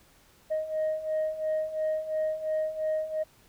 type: beating tone pair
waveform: sine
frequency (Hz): 622.3 / 625.2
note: D#5 / D#5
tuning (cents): 0 / +8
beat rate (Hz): 2.9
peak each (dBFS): -31 / -27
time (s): 0.5-3.24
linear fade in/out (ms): 20
effects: tanh soft clip ceiling -23 dBFS + pink hiss -60 dBFS RMS until 3.48 s